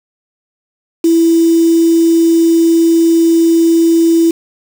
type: tone with quantisation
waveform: sine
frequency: 331.5 Hz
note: E4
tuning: 10 cents sharp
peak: -6 dBFS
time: 1.04-4.31 s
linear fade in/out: 5 ms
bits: 4
effects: none